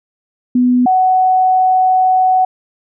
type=tone pair in turn; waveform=sine; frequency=248.3 / 745.6 Hz; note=B3 / F#5; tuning=+9 / +13 cents; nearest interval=octave + perfect fifth; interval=1904 cents; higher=second; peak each=-8 dBFS; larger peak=neither; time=0.55-0.86 / 0.86-2.45 s; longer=second; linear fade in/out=5 ms; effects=none